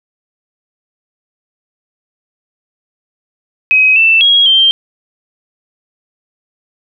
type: tone with pitch steps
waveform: sine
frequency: 2534 / 2662 / 3296 / 3152 Hz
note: D#7 / E7 / G#7 / G7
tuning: +31 / +16 / -14 / +9 cents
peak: -5 dBFS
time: 3.71-4.71 s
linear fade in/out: 0 ms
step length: 250 ms
effects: none